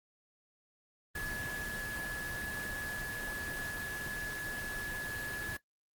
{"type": "tone in noise", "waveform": "sine", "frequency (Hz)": 1698, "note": "G#6", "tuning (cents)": 38, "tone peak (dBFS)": -36, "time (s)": [1.15, 5.57], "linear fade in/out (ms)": 5, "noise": "pink", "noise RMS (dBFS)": -42, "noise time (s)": [1.15, 5.57], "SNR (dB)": 3, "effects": ["noise-tail reverb RT60 0.1 s tail -17 dB re dry", "Opus 24 kbps"]}